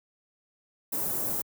white band-stop noise, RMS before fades -30 dBFS, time 0.92-1.42 s, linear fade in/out 10 ms, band 730 to 13000 Hz, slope 12 dB/octave
click, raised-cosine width 3 ms, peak -28 dBFS, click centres 1.081 s
effects high-pass 80 Hz 12 dB/octave

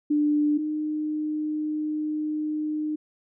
sine tone pair in turn, 296.9 / 305.1 Hz, D4 / D#4, +19 / -34 cents, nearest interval unison, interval 47 cents, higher second, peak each -19 / -25 dBFS, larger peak first, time 0.1-0.58 / 0.58-2.96 s, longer second, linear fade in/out 10 ms, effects none

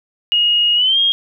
sine tone with pitch glide, 2873 to 3244 Hz, F7 to G#7, +48 to -41 cents, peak -11 dBFS, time 0.32-1.12 s, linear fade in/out 0 ms, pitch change +211 cents, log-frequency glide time 0.75-0.99 s, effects none

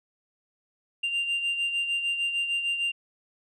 sine beating tone pair, 2785 / 2791.6 Hz, F7 / F7, -5 / -1 cents, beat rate 6.6 Hz, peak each -24 / -31 dBFS, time 1.03-2.92 s, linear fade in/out 10 ms, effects tanh soft clip ceiling -23 dBFS

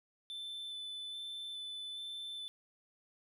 triangle tone with vibrato, 3520 Hz, A7, in tune, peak -40 dBFS, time 0.3-2.48 s, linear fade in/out 0 ms, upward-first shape square, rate 1.2 Hz, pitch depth 8 cents each way, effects none

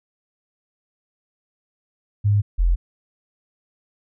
sine tone pair in turn, 102.8 / 43.14 Hz, G#2 / F1, -17 / -20 cents, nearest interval octave + minor third, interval 1503 cents, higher first, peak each -14 dBFS, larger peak neither, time 2.24-2.42 / 2.58-2.76 s, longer neither, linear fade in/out 20 ms, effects none

